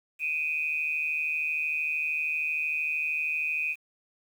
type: tone with amplitude modulation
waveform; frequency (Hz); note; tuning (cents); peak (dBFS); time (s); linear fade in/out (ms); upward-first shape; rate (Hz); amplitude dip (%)
sine; 2493; D#7; +3; -23; 0.19-3.76; 50; sine; 153; 75
effects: 9-bit